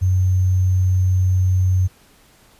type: tone with sample-and-hold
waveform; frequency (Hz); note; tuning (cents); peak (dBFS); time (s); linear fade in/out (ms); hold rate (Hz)
sine; 92.5; F#2; 0; -13; 0.01-1.88; 20; 6300
effects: pink hiss -52 dBFS RMS until 2.59 s + resampled to 32000 Hz